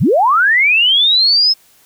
sine linear sweep, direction up, 75.6 to 5240 Hz, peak -8 dBFS, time 0-1.54 s, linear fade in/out 20 ms, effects white hiss -50 dBFS RMS until 1.85 s

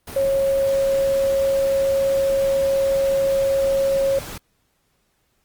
sine tone in noise, 546 Hz, C#5, 26 cents flat, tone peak -16 dBFS, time 0.16-4.19 s, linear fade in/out 5 ms, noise pink, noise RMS -34 dBFS, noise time 0.07-4.38 s, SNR +15 dB, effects pink hiss -67 dBFS RMS until 5.44 s + Opus 32 kbps

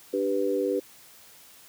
sine chord, G major, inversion second, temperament equal, 293.7 / 392 / 493.9 Hz, D4 / G4 / B4, 0 / 0 / 0 cents, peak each -30 / -27 / -27 dBFS, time 0.13-0.8 s, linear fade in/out 10 ms, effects white hiss -52 dBFS RMS until 1.68 s + high-pass 60 Hz 12 dB/octave

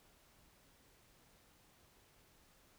silence, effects pink hiss -68 dBFS RMS until 2.78 s

